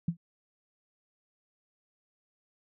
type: tone with exponential decay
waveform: sine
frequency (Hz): 169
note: E3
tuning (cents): +43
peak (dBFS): -22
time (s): 0.08-0.17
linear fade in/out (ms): 5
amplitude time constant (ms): 19
effects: none